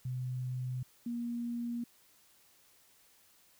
sine tone pair in turn, 126.8 / 237.2 Hz, B2 / A#3, +46 / +30 cents, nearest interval major seventh, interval 1084 cents, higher second, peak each -34 / -34 dBFS, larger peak neither, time 0.05-0.83 / 1.06-1.84 s, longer neither, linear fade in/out 5 ms, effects white hiss -65 dBFS RMS until 3.59 s

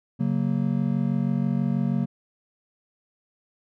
triangle chord, F# major, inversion second, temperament just, 138.75 / 185 / 231.2 Hz, C#3 / F#3 / A#3, +2 / 0 / -14 cents, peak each -24 dBFS, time 0.19-2.06 s, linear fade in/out 20 ms, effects none

